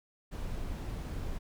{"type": "noise", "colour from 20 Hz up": "brown", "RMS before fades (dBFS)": -37, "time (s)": [0.31, 1.39], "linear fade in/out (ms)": 20, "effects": []}